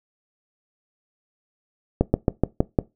slowing click train, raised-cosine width 2 ms, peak -3 dBFS, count 6, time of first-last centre 2.01-2.788 s, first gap 130 ms, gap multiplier 1.09, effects noise-tail reverb RT60 0.2 s tail -20 dB re dry

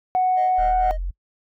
sine tone, 740 Hz, F#5, in tune, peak -15 dBFS, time 0.15-0.91 s, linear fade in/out 0 ms
triangle tone with tremolo, 622.3 Hz, D#5, in tune, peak -23 dBFS, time 0.36-0.98 s, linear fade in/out 20 ms, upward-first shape sine, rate 4.3 Hz, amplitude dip 85%
sine linear sweep, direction up, 36.71 to 45.75 Hz, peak -23 dBFS, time 0.58-1.11 s, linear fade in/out 10 ms
effects noise-tail reverb RT60 0.1 s tail -24 dB re dry + tanh soft clip ceiling -12 dBFS

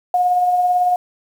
sine tone with tremolo, 720 Hz, F#5, 47 cents flat, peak -11 dBFS, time 0.14-0.96 s, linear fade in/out 2 ms, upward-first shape triangle, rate 18 Hz, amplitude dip 40%, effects 7-bit

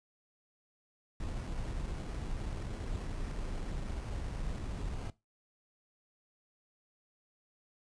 brown noise with sample-and-hold, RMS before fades -38 dBFS, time 1.2-5.1 s, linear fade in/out 2 ms, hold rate 3675 Hz, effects noise-tail reverb RT60 0.2 s tail -18 dB re dry + resampled to 22050 Hz

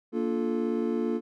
triangle chord, Bb major seventh, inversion none, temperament just, 233.1 / 291.4 / 349.6 / 437 Hz, Bb3 / D4 / F4 / A4, 0 / -13 / +2 / -12 cents, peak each -27 / -32 / -29 / -30 dBFS, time 0.12-1.21 s, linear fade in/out 50 ms, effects none

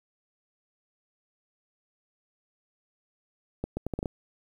accelerating click train, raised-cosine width 2 ms, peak -17 dBFS, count 7, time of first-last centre 3.64-4.058 s, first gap 130 ms, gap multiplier 0.74, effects 9-bit

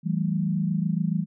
sine tone cluster, 163.8 / 191.3 / 217.8 Hz, E3 / G3 / A3, -11 / -42 / -17 cents, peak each -25 / -26 / -31 dBFS, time 0.03-1.26 s, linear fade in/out 50 ms, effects none

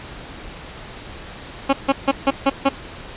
15% pulse tone bursts, 273.5 Hz, C#4, 23 cents flat, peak -6 dBFS, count 6, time 1.69-2.692 s, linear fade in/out 10 ms, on 42 ms, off 150 ms, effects pink hiss -36 dBFS RMS until 3.16 s + resampled to 8000 Hz

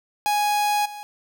45% pulse tone with level steps, 830.6 Hz, G#5, in tune, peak -19 / -34 dBFS, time 0.26-1.03 s, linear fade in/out 0 ms, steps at 0.85 s, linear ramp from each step 10 ms, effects none

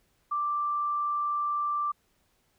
sine tone, 1176 Hz, D6, 2 cents sharp, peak -26 dBFS, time 0.31-1.92 s, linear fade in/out 10 ms, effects pink hiss -70 dBFS RMS until 2.58 s

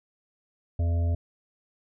harmonic tone, 84.8 Hz, E2, 50 cents sharp, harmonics 1 / 3 / 5 / 7 / 8, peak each -22 / -39 / -45 / -42 / -44 dBFS, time 0.79-1.15 s, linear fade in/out 5 ms, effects none

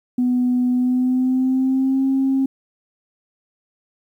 sine tone with pitch glide, 248.5 to 267.9 Hz, B3 to C4, +11 to +41 cents, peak -14 dBFS, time 0.18-2.46 s, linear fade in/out 5 ms, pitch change +130 cents, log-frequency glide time 0.7-2.04 s, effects tanh soft clip ceiling -11 dBFS + 9-bit

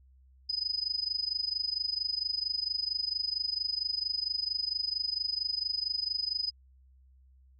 sine tone with amplitude modulation, 5000 Hz, D#8, 8 cents sharp, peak -26 dBFS, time 0.49-6.51 s, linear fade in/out 10 ms, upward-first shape sine, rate 24.4 Hz, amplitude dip 90%, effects added 65 Hz sine -57 dBFS peak until 7.59 s

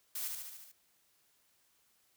blue noise with echo, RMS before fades -39 dBFS, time 0.15-0.28 s, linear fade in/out 5 ms, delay 73 ms, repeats 6, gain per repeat -3 dB, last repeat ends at 0.718 s, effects white hiss -72 dBFS RMS until 2.16 s

